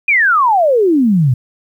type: exponential sweep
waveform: sine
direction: down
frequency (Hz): 2489 to 118.3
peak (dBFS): -8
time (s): 0.08-1.34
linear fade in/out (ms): 5
effects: 8-bit